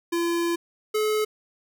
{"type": "tone pair in turn", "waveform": "square", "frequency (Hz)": [340.6, 428.6], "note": ["F4", "A4"], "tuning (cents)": [-43, -45], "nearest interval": "major third", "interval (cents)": 398, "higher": "second", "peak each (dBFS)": [-23, -22], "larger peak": "second", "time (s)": [[0.12, 0.56], [0.94, 1.25]], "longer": "first", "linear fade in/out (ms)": 10, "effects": []}